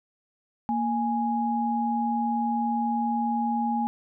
sine tone pair together, 232.5 / 830.6 Hz, A#3 / G#5, -4 / 0 cents, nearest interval octave + minor seventh, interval 2204 cents, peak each -26 dBFS, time 0.69-3.87 s, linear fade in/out 0 ms, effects none

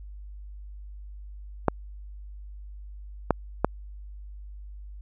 clicks, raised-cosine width 1 ms, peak -5 dBFS, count 3, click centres 1.683 / 3.307 / 3.646 s, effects added 50 Hz sine -39 dBFS peak until 5.01 s

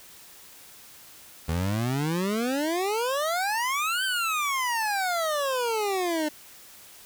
25% pulse exponential two-way sweep, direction up then down, 78.4 to 1568 to 297 Hz, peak -21 dBFS, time 1.48-6.29 s, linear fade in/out 10 ms, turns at 4.04 s, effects white hiss -49 dBFS RMS until 7.05 s

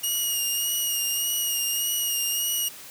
10% pulse tone with vibrato, 2866 Hz, F7, 44 cents sharp, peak -16 dBFS, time 0.03-2.69 s, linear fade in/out 10 ms, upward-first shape sine, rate 1.7 Hz, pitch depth 29 cents each way, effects white hiss -43 dBFS RMS until 2.9 s + high-pass 80 Hz 12 dB/octave

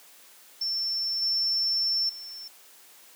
sine tone with level steps, 5390 Hz, E8, 38 cents sharp, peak -26 / -23 / -38 dBFS, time 0.61-2.48 s, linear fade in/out 5 ms, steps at 1.22 / 2.09 s, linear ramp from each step 5 ms, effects white hiss -53 dBFS RMS until 3.15 s + high-pass 300 Hz 12 dB/octave

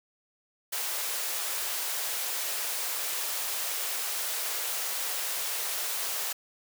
white high-pass noise, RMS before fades -32 dBFS, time 0.72-6.33 s, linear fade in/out 10 ms, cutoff 440 Hz, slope 24 dB/octave, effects none

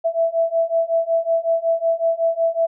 sine beating tone pair, 659.3 / 664.7 Hz, E5 / E5, 0 / +14 cents, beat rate 5.4 Hz, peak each -20 / -19 dBFS, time 0.04-2.67 s, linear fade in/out 20 ms, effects none

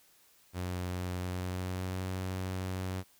sawtooth tone with pitch glide, 90.3 to 93.21 Hz, F#2 to F#2, -42 to +13 cents, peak -30 dBFS, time 0.53-3.04 s, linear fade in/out 50 ms, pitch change +55 cents, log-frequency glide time 1.14-2.08 s, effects white hiss -64 dBFS RMS until 3.19 s

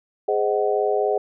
sine chord, Ab dominant seventh, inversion none, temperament just, 415.3 / 519.1 / 623 / 747.5 Hz, Ab4 / C5 / Eb5 / Gb5, 0 / -14 / +2 / +17 cents, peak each -21 / -26 / -25 / -25 dBFS, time 0.28-1.18 s, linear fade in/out 5 ms, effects none

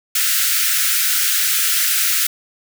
white high-pass noise, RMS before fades -17 dBFS, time 0.15-2.27 s, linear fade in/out 5 ms, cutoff 1300 Hz, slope 96 dB/octave, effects none

